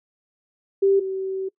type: tone pair in turn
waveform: sine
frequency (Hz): 392 / 382.4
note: G4 / G4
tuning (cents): 0 / -43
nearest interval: unison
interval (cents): 43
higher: first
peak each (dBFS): -14 / -24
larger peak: first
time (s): 0.82-1 / 1-1.49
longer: second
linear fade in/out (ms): 10
effects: noise-tail reverb RT60 0.1 s tail -23 dB re dry